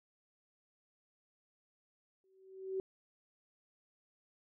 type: tone with exponential growth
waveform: sine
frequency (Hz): 380.8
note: F#4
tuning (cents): +50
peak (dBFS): -32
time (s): 2.24-2.8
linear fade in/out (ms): 1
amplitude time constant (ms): 120
effects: none